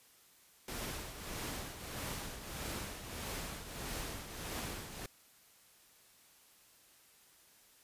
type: noise with tremolo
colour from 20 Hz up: pink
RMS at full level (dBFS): -40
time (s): 0.68-5.06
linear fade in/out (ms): 2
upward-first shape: triangle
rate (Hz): 1.6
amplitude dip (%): 65
effects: white hiss -64 dBFS RMS until 7.83 s + resampled to 32000 Hz